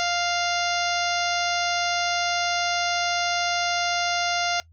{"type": "harmonic tone with a mistuned harmonic", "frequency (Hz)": 698.5, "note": "F5", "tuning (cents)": 0, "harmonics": [1, 2, 3, 4, 5, 6, 7, 8, 9], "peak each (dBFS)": [-26, -29, -31, -32, -33, -34, -34, -35, -36], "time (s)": [0, 4.6], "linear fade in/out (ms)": 0, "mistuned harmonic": 9, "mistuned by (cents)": 15, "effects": ["noise-tail reverb RT60 0.1 s tail -20 dB re dry", "added 82 Hz sine -51 dBFS peak until 4.72 s"]}